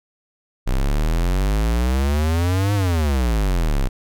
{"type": "exponential two-way sweep", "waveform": "square", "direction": "up then down", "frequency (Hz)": [30.98, 103.83, 30.98], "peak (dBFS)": -17, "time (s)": [0.66, 3.89], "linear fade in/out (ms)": 20, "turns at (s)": 2.74, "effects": []}